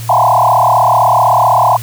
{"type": "tone with frequency modulation", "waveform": "sine", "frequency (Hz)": 856, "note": "A5", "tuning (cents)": -48, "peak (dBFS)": -6, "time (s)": [0.09, 1.77], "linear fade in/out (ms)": 5, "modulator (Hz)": 35.8, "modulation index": 5.2, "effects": ["added 115 Hz sine -22 dBFS peak until 1.82 s", "white hiss -31 dBFS RMS until 1.82 s"]}